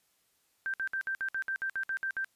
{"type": "tone bursts", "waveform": "sine", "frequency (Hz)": 1568, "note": "G6", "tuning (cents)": 0, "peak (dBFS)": -30, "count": 12, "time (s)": [0.66, 2.245], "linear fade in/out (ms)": 0, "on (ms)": 78, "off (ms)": 59, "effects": ["white hiss -72 dBFS RMS until 2.35 s", "resampled to 32000 Hz"]}